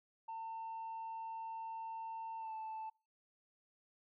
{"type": "tone with pitch glide", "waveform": "sine", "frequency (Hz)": [900, 880], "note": ["A5", "A5"], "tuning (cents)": [39, 0], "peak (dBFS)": -40, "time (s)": [0.28, 2.9], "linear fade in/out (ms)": 10, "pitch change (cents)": -39, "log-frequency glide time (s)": [2.39, 2.53], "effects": ["noise-tail reverb RT60 0.3 s tail -26 dB re dry", "tanh soft clip ceiling -40 dBFS"]}